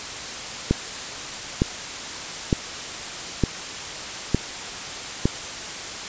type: click train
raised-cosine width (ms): 3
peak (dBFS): -4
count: 6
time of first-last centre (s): 0.71-5.255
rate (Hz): 1.1
effects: white hiss -32 dBFS RMS until 6.08 s + resampled to 16000 Hz